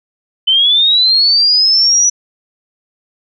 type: linear sweep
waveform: sine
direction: up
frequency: 3030 to 5920 Hz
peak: -7 dBFS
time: 0.47-2.1 s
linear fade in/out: 10 ms
effects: none